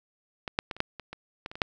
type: clicks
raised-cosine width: 0.3 ms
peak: -17 / -8 / -17 / -28 / -9 / -23 / -23 / -19 / -26 / -23 / -7 dBFS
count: 11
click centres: 0.478 / 0.589 / 0.712 / 0.766 / 0.804 / 0.997 / 1.13 / 1.461 / 1.515 / 1.555 / 1.618 s
effects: none